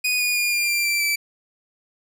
sawtooth tone with pitch steps, 2479 / 2452 / 2425 / 2399 / 2373 / 2347 / 2321 Hz, D#7 / D#7 / D#7 / D7 / D7 / D7 / D7, -7 / -26 / -45 / +36 / +17 / -2 / -21 cents, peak -16 dBFS, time 0.04-1.16 s, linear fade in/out 10 ms, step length 160 ms, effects none

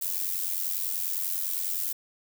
violet noise with amplitude modulation, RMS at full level -27 dBFS, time 0.01-1.93 s, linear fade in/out 10 ms, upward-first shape sine, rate 90 Hz, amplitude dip 70%, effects none

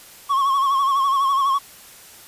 triangle tone with vibrato, 1095 Hz, C#6, 22 cents flat, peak -14 dBFS, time 0.29-1.59 s, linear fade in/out 20 ms, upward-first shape sine, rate 12 Hz, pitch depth 59 cents each way, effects white hiss -44 dBFS RMS until 2.27 s + resampled to 32000 Hz

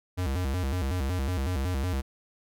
square tone with vibrato, 78.1 Hz, D#2, 7 cents sharp, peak -27 dBFS, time 0.17-2.02 s, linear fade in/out 20 ms, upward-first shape square, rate 5.4 Hz, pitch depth 260 cents each way, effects none

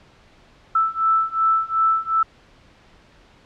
sine beating tone pair, 1318.5 / 1321.2 Hz, E6 / E6, 0 / +4 cents, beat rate 2.7 Hz, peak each -20 / -19 dBFS, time 0.75-2.23 s, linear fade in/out 5 ms, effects pink hiss -52 dBFS RMS until 3.45 s + low-pass 4000 Hz 12 dB/octave

